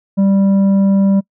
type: tone with tanh clipping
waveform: sine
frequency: 196 Hz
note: G3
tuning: in tune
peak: -10 dBFS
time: 0.17-1.21 s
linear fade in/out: 20 ms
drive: 7 dB
effects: noise-tail reverb RT60 0.1 s tail -26 dB re dry